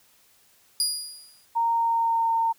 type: tone with exponential decay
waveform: 25% pulse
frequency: 4873 Hz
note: D#8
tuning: 37 cents flat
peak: -15 dBFS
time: 0.8-1.45 s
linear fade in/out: 1 ms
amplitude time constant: 140 ms
type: tone with pitch glide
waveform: sine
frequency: 925 to 912.3 Hz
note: A#5 to A#5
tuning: -14 to -38 cents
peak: -20 dBFS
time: 1.55-2.53 s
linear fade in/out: 20 ms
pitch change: -24 cents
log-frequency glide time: 1.73-2.34 s
effects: white hiss -60 dBFS RMS until 2.58 s